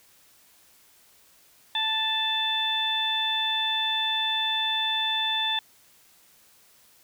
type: harmonic tone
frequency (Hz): 880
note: A5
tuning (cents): 0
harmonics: 1 / 2 / 3 / 4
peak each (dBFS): -31 / -32 / -36 / -25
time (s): 1.75-5.59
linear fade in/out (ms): 2
effects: white hiss -58 dBFS RMS until 7.03 s